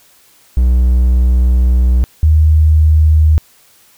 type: tone pair in turn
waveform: triangle / sine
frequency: 62 / 77.75 Hz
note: B1 / D#2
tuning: +7 / -1 cents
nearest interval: major third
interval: 392 cents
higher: second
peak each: -5 dBFS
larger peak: neither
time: 0.57-2.04 / 2.23-3.38 s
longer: first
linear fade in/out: 0 ms
effects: white hiss -48 dBFS RMS until 3.97 s